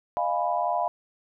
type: chord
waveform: sine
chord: F half-diminished seventh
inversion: third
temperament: equal with one note detuned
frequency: 614.4 / 698.5 / 830.6 / 987.8 Hz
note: Eb5 / F5 / Ab5 / Cb6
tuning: -22 / 0 / 0 / 0 cents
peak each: -31 / -26 / -31 / -29 dBFS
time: 0.17-0.88 s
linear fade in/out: 0 ms
effects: none